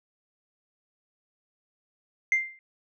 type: tone with exponential decay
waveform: sine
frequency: 2093 Hz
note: C7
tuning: in tune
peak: -15 dBFS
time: 2.32-2.59 s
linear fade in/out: 1 ms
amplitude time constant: 58 ms
effects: tanh soft clip ceiling -17 dBFS